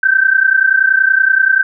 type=tone pair together; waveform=sine; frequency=1537.5 / 1568 Hz; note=G6 / G6; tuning=-34 / 0 cents; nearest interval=unison; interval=34 cents; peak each=-11 dBFS; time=0.03-1.63 s; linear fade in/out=5 ms; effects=none